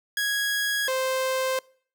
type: tone pair in turn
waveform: sawtooth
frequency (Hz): 1658 / 522.2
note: G#6 / C5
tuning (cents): -3 / -3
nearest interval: octave + minor sixth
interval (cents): 2000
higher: first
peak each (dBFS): -20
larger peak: neither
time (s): 0.17-0.88 / 0.88-1.59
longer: neither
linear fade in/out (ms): 2
effects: noise-tail reverb RT60 0.5 s tail -24 dB re dry